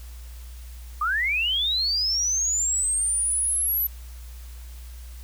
sine linear sweep, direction up, 1161 to 11990 Hz, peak -21 dBFS, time 1.01-3.87 s, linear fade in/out 5 ms, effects added 60 Hz sine -37 dBFS peak until 5.23 s + white hiss -51 dBFS RMS until 5.23 s

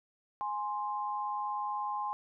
sine tone pair together, 832 / 1048.3 Hz, G#5 / C6, +3 / +3 cents, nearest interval major third, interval 400 cents, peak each -35 / -35 dBFS, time 0.41-2.13 s, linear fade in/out 0 ms, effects none

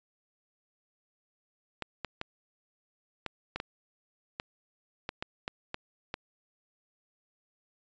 clicks, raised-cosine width 0.3 ms, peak -18 dBFS, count 12, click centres 1.823 / 2.047 / 2.214 / 3.263 / 3.56 / 3.601 / 4.399 / 5.091 / 5.225 / 5.479 / 5.744 / 6.141 s, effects resampled to 16000 Hz

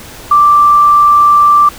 sine tone, 1174.7 Hz, D6, in tune, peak -3 dBFS, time 0.31-1.69 s, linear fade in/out 5 ms, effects pink hiss -31 dBFS RMS until 1.78 s

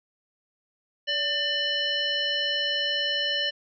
harmonic tone with a mistuned harmonic, 597 Hz, D5, 28 cents sharp, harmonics 1 / 3 / 5 / 7 / 9, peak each -34 / -30 / -26 / -35 / -36 dBFS, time 1.07-3.51 s, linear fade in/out 20 ms, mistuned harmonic 1, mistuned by -63 cents, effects none

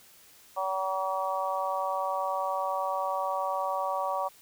harmonic tone, 190 Hz, F#3, 46 cents sharp, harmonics 3 / 4 / 5 / 6, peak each -33 / -33 / -33 / -33 dBFS, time 0.56-4.29 s, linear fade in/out 20 ms, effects white hiss -56 dBFS RMS until 4.41 s

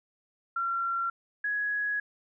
sine tone pair in turn, 1368 / 1672.3 Hz, F6 / G#6, -36 / +12 cents, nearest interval minor third, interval 348 cents, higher second, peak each -27 dBFS, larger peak neither, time 0.56-1.1 / 1.44-2 s, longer second, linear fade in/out 5 ms, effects none

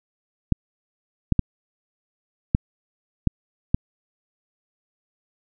clicks, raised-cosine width 5 ms, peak -4 dBFS, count 6, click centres 0.523 / 1.323 / 1.393 / 2.549 / 3.273 / 3.745 s, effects none

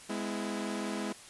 sawtooth chord, E major, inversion first, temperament equal with one note detuned, 207.7 / 252.7 / 329.6 Hz, G#3 / B3 / E4, 0 / +40 / 0 cents, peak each -32 / -36 / -35 dBFS, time 0.09-1.13 s, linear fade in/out 10 ms, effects white hiss -51 dBFS RMS until 1.29 s + resampled to 24000 Hz

